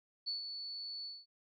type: tone with ADSR envelope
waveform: sine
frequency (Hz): 4449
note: C#8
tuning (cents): +5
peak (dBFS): -34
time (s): 0.26-1.26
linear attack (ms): 22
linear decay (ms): 130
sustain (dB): -7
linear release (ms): 210
effects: none